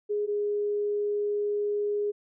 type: tone pair in turn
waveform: sine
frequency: 415.3 / 413.2 Hz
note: G#4 / G#4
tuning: 0 / -9 cents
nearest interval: unison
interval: 9 cents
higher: first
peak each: -25 / -25 dBFS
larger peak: neither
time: 0.09-0.27 / 0.27-2.12 s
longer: second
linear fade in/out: 20 ms
effects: none